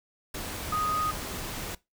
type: tone in noise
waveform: sine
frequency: 1244.5 Hz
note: D#6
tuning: in tune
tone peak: -26 dBFS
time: 0.72-1.11 s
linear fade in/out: 5 ms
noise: pink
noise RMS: -36 dBFS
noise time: 0.34-1.75 s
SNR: +7 dB
effects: noise-tail reverb RT60 0.2 s tail -20 dB re dry